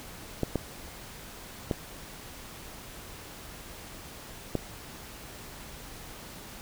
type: clicks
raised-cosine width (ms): 2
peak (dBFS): -13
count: 4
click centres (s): 0.433 / 0.557 / 1.712 / 4.553
effects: pink hiss -45 dBFS RMS until 6.61 s